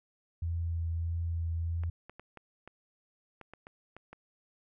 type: tone with vibrato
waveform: sine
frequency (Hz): 83.6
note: E2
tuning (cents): +25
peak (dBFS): -30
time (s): 0.42-1.9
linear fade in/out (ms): 5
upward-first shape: triangle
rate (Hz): 1.6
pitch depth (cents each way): 17
type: clicks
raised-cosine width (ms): 0.5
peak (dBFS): -32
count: 10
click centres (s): 1.836 / 2.096 / 2.196 / 2.373 / 2.676 / 3.413 / 3.536 / 3.669 / 3.966 / 4.13
effects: none